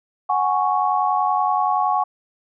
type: chord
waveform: sine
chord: F# suspended second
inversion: none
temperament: equal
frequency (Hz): 740 / 830.6 / 1108.7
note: F#5 / G#5 / C#6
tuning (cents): 0 / 0 / 0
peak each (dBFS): -21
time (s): 0.29-2.04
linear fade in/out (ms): 10
effects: none